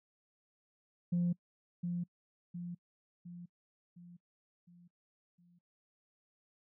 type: tone with echo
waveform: sine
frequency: 174.61 Hz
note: F3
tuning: in tune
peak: -27 dBFS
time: 1.12-1.33 s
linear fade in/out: 10 ms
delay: 710 ms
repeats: 6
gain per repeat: -6 dB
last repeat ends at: 5.59 s
effects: noise-tail reverb RT60 0.1 s tail -25 dB re dry + tanh soft clip ceiling -26 dBFS